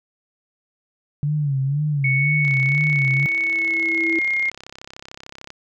sine tone with vibrato, 142.3 Hz, C#3, 46 cents sharp, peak -18 dBFS, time 1.23-3.26 s, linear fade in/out 0 ms, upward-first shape sine, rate 2 Hz, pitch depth 110 cents each way
sine tone with pitch glide, 2217 to 2137 Hz, C#7 to C7, 0 to +36 cents, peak -18 dBFS, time 2.04-4.5 s, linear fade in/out 5 ms, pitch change -64 cents, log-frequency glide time 3.41-4.23 s
sine tone with exponential growth, 329.6 Hz, E4, in tune, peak -20 dBFS, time 2.44-4.19 s, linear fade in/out 2 ms, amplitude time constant 380 ms
click train, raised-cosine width 0.2 ms, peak -20 dBFS, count 103, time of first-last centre 2.45-5.504 s, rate 33.4 Hz
effects none

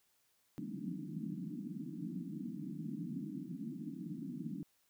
pink band-pass noise, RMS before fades -43 dBFS, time 0.58-4.63 s, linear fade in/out 0 ms, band 150 to 320 Hz, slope 96 dB/octave, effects white hiss -75 dBFS RMS until 4.89 s

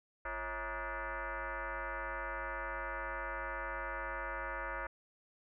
sine tone with frequency modulation, 250 Hz, B3, 21 cents sharp, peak -37 dBFS, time 0.25-4.87 s, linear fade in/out 5 ms, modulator 299 Hz, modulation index 5.6, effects none

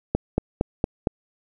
click train, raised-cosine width 2 ms, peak -6 dBFS, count 5, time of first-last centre 0.15-1.072 s, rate 4.34 Hz, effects none

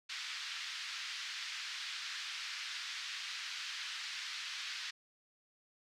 white band-pass noise, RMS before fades -43 dBFS, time 0.09-4.91 s, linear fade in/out 10 ms, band 1400 to 4900 Hz, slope 24 dB/octave, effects none

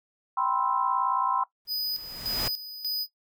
sine chord, C major seventh, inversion second, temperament equal, 784 / 987.8 / 1046.5 / 1318.5 Hz, G5 / B5 / C6 / E6, 0 / 0 / 0 / 0 cents, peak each -32 / -29 / -27 / -33 dBFS, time 0.37-1.44 s, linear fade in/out 5 ms
pink noise with exponential growth, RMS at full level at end -30 dBFS, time 1.65-2.48 s, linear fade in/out 2 ms, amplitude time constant 180 ms
square tone with tremolo, 4978 Hz, D#8, in tune, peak -27 dBFS, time 1.67-3.07 s, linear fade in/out 50 ms, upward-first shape square, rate 1.7 Hz, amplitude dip 70%
effects noise-tail reverb RT60 0.1 s tail -17 dB re dry

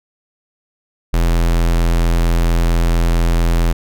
square tone, 42.2 Hz, E1, 41 cents sharp, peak -12 dBFS, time 1.13-3.73 s, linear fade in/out 10 ms, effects none

